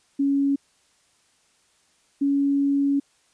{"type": "tone pair in turn", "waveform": "sine", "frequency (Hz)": [278.6, 280.2], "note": ["C#4", "C#4"], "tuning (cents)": [9, 19], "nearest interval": "unison", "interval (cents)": 10, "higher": "second", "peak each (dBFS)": -18, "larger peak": "neither", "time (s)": [[0.19, 0.56], [2.21, 3]], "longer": "second", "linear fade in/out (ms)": 10, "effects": ["white hiss -63 dBFS RMS until 3.33 s", "resampled to 22050 Hz"]}